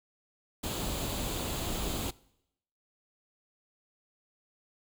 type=noise with comb filter; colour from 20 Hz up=pink; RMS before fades=-34 dBFS; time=0.63-2.11 s; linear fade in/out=10 ms; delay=0.27 ms; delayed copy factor=+0.5; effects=noise-tail reverb RT60 0.8 s tail -22 dB re dry